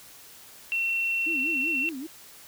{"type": "tone", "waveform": "sine", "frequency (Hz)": 2714, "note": "E7", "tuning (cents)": 50, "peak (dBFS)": -24, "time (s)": [0.72, 1.89], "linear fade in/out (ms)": 0}
{"type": "tone with vibrato", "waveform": "sine", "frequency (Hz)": 293.7, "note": "D4", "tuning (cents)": 0, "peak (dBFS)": -33, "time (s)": [1.26, 2.07], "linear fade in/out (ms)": 10, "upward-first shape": "sine", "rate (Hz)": 5.2, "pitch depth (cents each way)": 240}
{"effects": ["white hiss -49 dBFS RMS until 2.47 s"]}